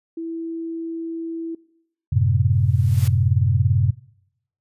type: tone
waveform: sine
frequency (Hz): 329.6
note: E4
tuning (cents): 0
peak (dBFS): -26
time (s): 0.17-1.55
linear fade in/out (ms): 5
type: chord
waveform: sine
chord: F# diminished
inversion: none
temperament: equal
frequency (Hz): 92.5 / 110 / 130.81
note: F#2 / A2 / C3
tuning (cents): 0 / 0 / 0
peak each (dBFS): -19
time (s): 2.12-3.91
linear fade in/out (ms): 10
type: noise with exponential growth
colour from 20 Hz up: white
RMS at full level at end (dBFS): -32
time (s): 2.52-3.08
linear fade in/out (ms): 5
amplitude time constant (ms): 120
effects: noise-tail reverb RT60 0.8 s tail -22 dB re dry + resampled to 32000 Hz